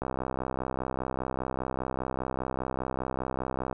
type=click train; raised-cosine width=1 ms; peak=-17 dBFS; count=242; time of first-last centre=0.02-3.728 s; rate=65 Hz; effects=none